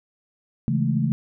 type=chord; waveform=sine; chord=A major seventh; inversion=first; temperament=just; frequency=137.5 / 165 / 206.2 / 220 Hz; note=C#3 / E3 / G#3 / A3; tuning=-14 / +2 / -12 / 0 cents; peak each=-23 / -25 / -29 / -24 dBFS; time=0.68-1.12 s; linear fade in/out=0 ms; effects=none